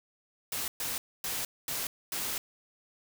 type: noise bursts at uneven times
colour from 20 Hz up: white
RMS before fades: -34 dBFS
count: 5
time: 0.52-0.68 / 0.8-0.98 / 1.24-1.45 / 1.68-1.87 / 2.12-2.38 s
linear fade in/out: 2 ms
effects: none